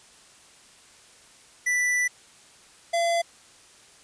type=tone pair in turn; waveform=square; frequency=1977 / 679.9 Hz; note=B6 / F5; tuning=+1 / -47 cents; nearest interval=octave + tritone; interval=1848 cents; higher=first; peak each=-22 dBFS; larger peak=neither; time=1.66-2.08 / 2.93-3.22 s; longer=first; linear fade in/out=10 ms; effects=white hiss -53 dBFS RMS until 4.03 s + resampled to 22050 Hz